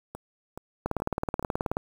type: two click trains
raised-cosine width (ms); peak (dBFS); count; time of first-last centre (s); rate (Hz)
1; -23 / -13; 4 / 18; 0.15-1.427 / 0.86-1.769; 2.35 / 18.7
effects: 7-bit